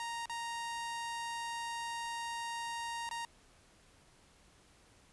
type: tone with dropouts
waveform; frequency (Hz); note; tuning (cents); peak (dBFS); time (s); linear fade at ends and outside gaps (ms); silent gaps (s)
sawtooth; 932; A#5; -1; -34; 0-3.25; 1; 0.257-0.296 / 3.091-3.111
effects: pink hiss -64 dBFS RMS until 5.12 s + resampled to 24000 Hz